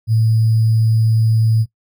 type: tone with sample-and-hold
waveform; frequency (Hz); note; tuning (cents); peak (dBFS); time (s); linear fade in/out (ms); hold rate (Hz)
sine; 111.5; A2; +23; -11; 0.07-1.66; 50; 4900
effects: noise-tail reverb RT60 0.1 s tail -18 dB re dry